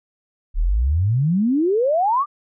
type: exponential sweep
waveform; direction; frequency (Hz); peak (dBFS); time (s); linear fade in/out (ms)
sine; up; 34.21 to 1221; -15; 0.54-2.26; 50
effects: none